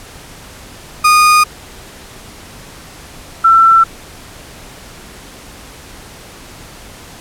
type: tone pair in turn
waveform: 35% pulse / sine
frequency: 1230 / 1340.8 Hz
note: D#6 / E6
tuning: -20 / +29 cents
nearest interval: minor second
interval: 149 cents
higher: second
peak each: -4 dBFS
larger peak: neither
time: 1.04-1.44 / 3.44-3.84 s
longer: neither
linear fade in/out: 10 ms
effects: pink hiss -35 dBFS RMS until 7.2 s + low-pass 12000 Hz 12 dB/octave